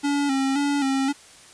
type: tone with vibrato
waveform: square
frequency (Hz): 277.2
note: C#4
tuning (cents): 0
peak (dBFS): -21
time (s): 0.03-1.13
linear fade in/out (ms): 20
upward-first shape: square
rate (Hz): 1.9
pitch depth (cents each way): 50
effects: white hiss -48 dBFS RMS until 1.53 s + resampled to 22050 Hz